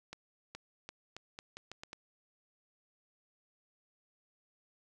accelerating click train, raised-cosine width 0.2 ms, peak -27 dBFS, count 9, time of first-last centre 0.13-1.931 s, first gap 420 ms, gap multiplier 0.81, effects none

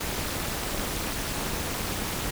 pink noise with amplitude modulation, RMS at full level -27 dBFS, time 0-2.31 s, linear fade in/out 10 ms, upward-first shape sine, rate 240 Hz, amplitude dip 80%, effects none

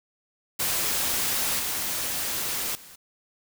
white noise with level steps, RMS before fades -26 / -29 / -47 dBFS, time 0.59-2.96 s, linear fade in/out 10 ms, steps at 1.59 / 2.75 s, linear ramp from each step 2 ms, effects none

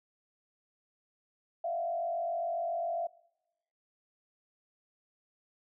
sine tone with frequency modulation, 682 Hz, F5, 41 cents flat, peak -31 dBFS, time 1.64-3.07 s, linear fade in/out 5 ms, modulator 47.3 Hz, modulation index 0.81, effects noise-tail reverb RT60 0.9 s tail -22 dB re dry

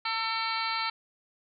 harmonic tone with a mistuned harmonic, 450.9 Hz, A4, 42 cents sharp, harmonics 2 / 3 / 4 / 5 / 6 / 7 / 8 / 9 / 10, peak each -34 / -33 / -41 / -35 / -42 / -43 / -47 / -36 / -39 dBFS, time 0.05-0.9 s, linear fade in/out 5 ms, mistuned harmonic 3, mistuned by -21 cents, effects none

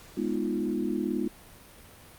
sine chord, F half-diminished seventh, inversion first, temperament equal, 207.7 / 246.9 / 311.1 / 349.2 Hz, Ab3 / Cb4 / Eb4 / F4, 0 / 0 / 0 / 0 cents, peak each -32 dBFS, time 0.17-1.28 s, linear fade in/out 5 ms, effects pink hiss -51 dBFS RMS until 2.18 s + Opus 48 kbps

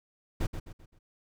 brown noise with echo, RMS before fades -28 dBFS, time 0.4-0.47 s, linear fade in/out 10 ms, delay 130 ms, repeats 4, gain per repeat -8 dB, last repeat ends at 0.99 s, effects none

